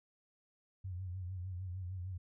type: tone with vibrato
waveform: sine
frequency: 91.7 Hz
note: F#2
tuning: 15 cents flat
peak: -39 dBFS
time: 0.84-2.18 s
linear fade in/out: 10 ms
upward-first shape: triangle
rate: 6.6 Hz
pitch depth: 90 cents each way
effects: none